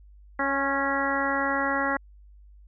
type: harmonic tone with a mistuned harmonic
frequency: 276.3 Hz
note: C#4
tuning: 6 cents flat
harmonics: 1 / 2 / 3 / 4 / 5 / 6 / 7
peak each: -31 / -31 / -31 / -31 / -31 / -31 / -31 dBFS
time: 0.39-1.97 s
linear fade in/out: 5 ms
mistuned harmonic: 4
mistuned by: -17 cents
effects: added 50 Hz sine -48 dBFS peak until 2.67 s